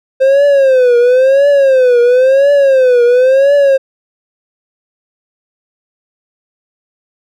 triangle tone with vibrato, 523.3 Hz, C5, in tune, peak -3 dBFS, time 0.2-3.78 s, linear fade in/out 20 ms, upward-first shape triangle, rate 0.97 Hz, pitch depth 170 cents each way, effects none

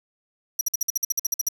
sawtooth tone bursts, 5800 Hz, F#8, 35 cents flat, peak -17 dBFS, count 13, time 0.59-1.487 s, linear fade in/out 5 ms, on 21 ms, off 52 ms, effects 8-bit

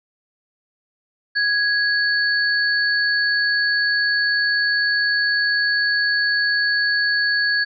sine tone pair together, 1661.2 / 4461 Hz, G#6 / C#8, 0 / +10 cents, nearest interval octave + perfect fourth, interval 1710 cents, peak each -17 / -23 dBFS, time 1.35-7.65 s, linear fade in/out 20 ms, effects none

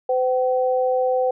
sine tone pair together, 510 / 764.1 Hz, C5 / G5, -44 / -44 cents, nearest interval perfect fifth, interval 700 cents, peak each -18 / -23 dBFS, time 0.09-1.31 s, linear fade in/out 5 ms, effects none

